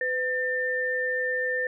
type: tone pair together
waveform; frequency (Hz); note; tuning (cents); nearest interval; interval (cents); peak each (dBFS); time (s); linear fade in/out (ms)
sine; 504 / 1796.1; B4 / A6; +35 / +35; octave + minor seventh; 2200; -29 / -26; 0.01-1.67; 2
effects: none